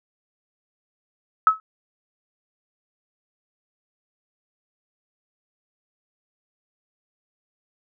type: tone with exponential decay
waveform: sine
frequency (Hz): 1291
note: E6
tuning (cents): -37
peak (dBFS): -7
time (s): 1.47-1.6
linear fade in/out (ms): 1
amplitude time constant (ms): 27
effects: none